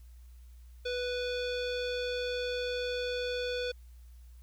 square tone with low-pass filter, 493.9 Hz, B4, in tune, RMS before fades -34 dBFS, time 0.85-3.72 s, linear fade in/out 10 ms, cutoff 4000 Hz, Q 3.1, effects added 60 Hz sine -49 dBFS peak until 4.42 s + white hiss -69 dBFS RMS until 4.42 s

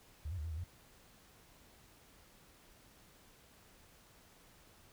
sine tone with pitch steps, 75.4 / 92 / 74.9 / 83.3 / 77.1 / 87.7 Hz, D2 / F#2 / D2 / E2 / D#2 / F2, +46 / -9 / +35 / +19 / -15 / +8 cents, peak -38 dBFS, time 0.25-0.64 s, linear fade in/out 5 ms, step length 65 ms, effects pink hiss -63 dBFS RMS until 4.92 s

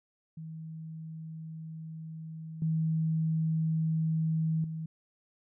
sine tone with level steps, 160 Hz, D#3, 49 cents sharp, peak -39 / -26 / -34 dBFS, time 0.37-4.86 s, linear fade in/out 5 ms, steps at 2.62 / 4.64 s, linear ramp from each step 2 ms, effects none

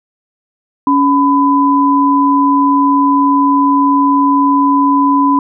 sine tone pair together, 280.4 / 1002.1 Hz, C#4 / B5, +20 / +25 cents, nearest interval octave + minor seventh, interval 2205 cents, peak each -10 dBFS, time 0.87-5.39 s, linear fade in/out 2 ms, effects none

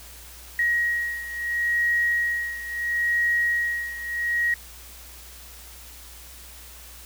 sine beating tone pair, 1894 / 1894.74 Hz, A#6 / A#6, +27 / +28 cents, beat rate 0.74 Hz, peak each -23 / -27 dBFS, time 0.59-4.54 s, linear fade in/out 2 ms, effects added 60 Hz sine -46 dBFS peak until 7.05 s + white hiss -45 dBFS RMS until 7.05 s

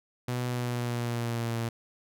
sawtooth tone with pitch glide, 123.47 to 115.87 Hz, B2 to A#2, 0 to -10 cents, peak -25 dBFS, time 0.28-1.69 s, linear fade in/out 5 ms, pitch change -110 cents, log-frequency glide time 0.47-1.54 s, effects none

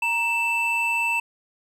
triangle tone pair together, 936 / 2653 Hz, A#5 / E7, +7 / +10 cents, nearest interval octave + tritone, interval 1803 cents, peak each -25 / -20 dBFS, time 0.02-1.2 s, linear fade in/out 5 ms, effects none

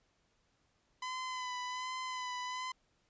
sawtooth tone with vibrato, 1010 Hz, B5, 39 cents sharp, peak -34 dBFS, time 1.02-2.72 s, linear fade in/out 5 ms, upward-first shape sine, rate 1.3 Hz, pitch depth 28 cents each way, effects pink hiss -75 dBFS RMS until 3.09 s + resampled to 16000 Hz

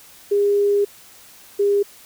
sine tone pair in turn, 406.2 / 404.5 Hz, G#4 / G#4, -38 / -46 cents, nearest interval unison, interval 8 cents, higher first, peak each -14 dBFS, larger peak neither, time 0.31-0.85 / 1.59-1.83 s, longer first, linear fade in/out 10 ms, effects white hiss -46 dBFS RMS until 2.05 s

